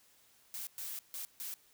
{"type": "noise bursts at uneven times", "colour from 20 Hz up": "blue", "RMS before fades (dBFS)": -42, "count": 4, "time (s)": [[0.54, 0.67], [0.78, 0.99], [1.14, 1.25], [1.4, 1.54]], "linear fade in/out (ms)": 0, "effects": ["white hiss -66 dBFS RMS until 1.73 s"]}